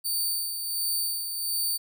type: tone with tremolo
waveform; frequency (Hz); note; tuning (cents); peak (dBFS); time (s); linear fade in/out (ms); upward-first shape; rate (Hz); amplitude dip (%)
10% pulse; 4582; D8; -44; -18; 0.04-1.78; 20; sine; 1.4; 50
effects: none